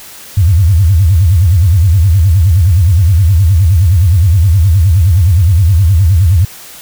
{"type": "tone with vibrato", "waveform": "sine", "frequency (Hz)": 89.5, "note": "F2", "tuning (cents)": 43, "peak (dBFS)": -4, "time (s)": [0.37, 6.45], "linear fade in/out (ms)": 5, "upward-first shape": "sine", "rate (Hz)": 9.6, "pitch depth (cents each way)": 260, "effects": ["white hiss -32 dBFS RMS until 6.81 s"]}